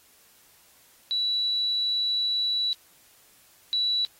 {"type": "tone pair in turn", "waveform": "sine", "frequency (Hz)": [3936, 3936], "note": ["B7", "B7"], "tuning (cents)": [-7, -7], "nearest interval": "unison", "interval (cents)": 0, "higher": "neither", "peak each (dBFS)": [-23, -22], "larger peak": "second", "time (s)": [[1.11, 2.73], [3.73, 4.05]], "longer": "first", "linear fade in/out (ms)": 0, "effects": ["white hiss -58 dBFS RMS until 4.19 s", "AAC 48 kbps"]}